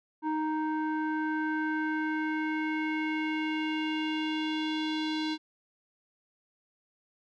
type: tone with low-pass filter sweep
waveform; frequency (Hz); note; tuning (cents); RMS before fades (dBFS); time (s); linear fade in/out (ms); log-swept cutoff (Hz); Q
square; 311.1; D#4; 0; -31; 0.22-5.38; 50; 1100 to 4000; 3.3
effects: none